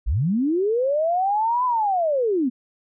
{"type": "linear two-way sweep", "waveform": "sine", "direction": "up then down", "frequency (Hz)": [41, 1018, 232.8], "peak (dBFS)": -18, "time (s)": [0.06, 2.5], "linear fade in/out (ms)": 20, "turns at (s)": 1.65, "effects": []}